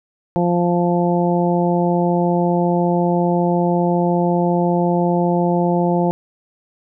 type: harmonic tone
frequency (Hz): 174.6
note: F3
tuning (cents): 0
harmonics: 1 / 2 / 3 / 4 / 5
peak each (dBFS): -17 / -20 / -22 / -23 / -24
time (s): 0.36-6.11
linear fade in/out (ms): 0
effects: none